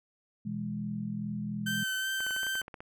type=chord; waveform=sine; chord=E major; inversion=second; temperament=equal; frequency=123.47 / 164.81 / 207.7 Hz; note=B2 / E3 / G#3; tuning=0 / 0 / 0 cents; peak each=-40 / -39 / -34 dBFS; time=0.45-1.84 s; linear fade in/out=10 ms
type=tone with vibrato; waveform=30% pulse; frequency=1543 Hz; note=G6; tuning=28 cents flat; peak=-28 dBFS; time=1.66-2.62 s; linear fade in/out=10 ms; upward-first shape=sine; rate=2.7 Hz; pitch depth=15 cents each way
type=clicks; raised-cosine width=0.5 ms; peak=-28 dBFS; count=11; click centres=2.205 / 2.266 / 2.308 / 2.364 / 2.432 / 2.467 / 2.554 / 2.616 / 2.681 / 2.742 / 2.805 s
effects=none